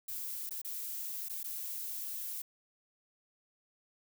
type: noise with dropouts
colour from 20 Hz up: violet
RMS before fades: -40 dBFS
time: 0.08-2.42 s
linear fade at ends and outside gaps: 5 ms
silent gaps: 0.494-0.508 / 0.617-0.647 / 1.286-1.296 / 1.432-1.441 s
effects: none